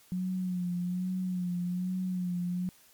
sine tone with vibrato, 180.9 Hz, F#3, 39 cents flat, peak -29 dBFS, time 0.12-2.69 s, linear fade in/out 0 ms, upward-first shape sine, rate 1.2 Hz, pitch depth 43 cents each way, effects white hiss -60 dBFS RMS until 2.93 s + MP3 96 kbps

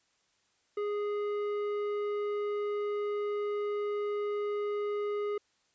sine tone with tanh clipping, 413.7 Hz, G#4, 7 cents flat, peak -32 dBFS, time 0.77-5.38 s, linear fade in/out 5 ms, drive 11 dB, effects white hiss -72 dBFS RMS until 5.74 s + resampled to 16000 Hz

